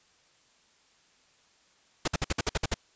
pink noise bursts, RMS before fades -27 dBFS, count 9, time 2.05-2.742 s, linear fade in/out 5 ms, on 28 ms, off 55 ms, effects white hiss -64 dBFS RMS until 2.95 s + resampled to 16000 Hz

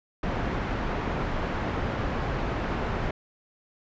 pink low-pass noise, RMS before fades -29 dBFS, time 0.23-3.11 s, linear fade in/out 5 ms, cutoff 1700 Hz, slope 12 dB/octave, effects resampled to 16000 Hz

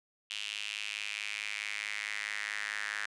square tone with high-pass filter sweep, 52.3 Hz, G#1, 13 cents sharp, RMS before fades -38 dBFS, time 0.3-3.06 s, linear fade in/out 5 ms, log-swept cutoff 2900 to 1700 Hz, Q 4.3, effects resampled to 22050 Hz

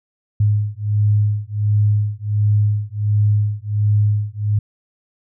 sine beating tone pair, 103.83 / 105.23 Hz, G#2 / G#2, 0 / +23 cents, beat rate 1.4 Hz, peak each -17 dBFS, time 0.4-4.59 s, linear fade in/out 5 ms, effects none

